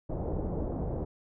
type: low-pass noise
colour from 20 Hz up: pink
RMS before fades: -33 dBFS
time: 0.09-1.05 s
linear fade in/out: 10 ms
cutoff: 700 Hz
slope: 24 dB/octave
effects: none